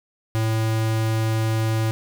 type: tone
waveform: square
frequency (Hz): 111.1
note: A2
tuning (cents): +17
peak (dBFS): -20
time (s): 0.35-1.91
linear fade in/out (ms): 0
effects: none